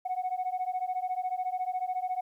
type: beating tone pair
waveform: sine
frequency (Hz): 731 / 745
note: F#5 / F#5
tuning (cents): -21 / +12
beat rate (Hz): 14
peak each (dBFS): -31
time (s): 0.05-2.21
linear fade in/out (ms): 10
effects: tanh soft clip ceiling -25 dBFS + 11-bit